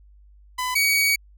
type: tone pair in turn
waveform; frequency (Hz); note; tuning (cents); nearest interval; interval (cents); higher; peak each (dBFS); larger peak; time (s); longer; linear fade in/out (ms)
sawtooth; 1005 / 2256; B5 / C#7; +30 / +30; octave + major second; 1400; second; -20 / -14; second; 0.58-0.75 / 0.75-1.16; second; 10
effects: added 50 Hz sine -48 dBFS peak until 1.37 s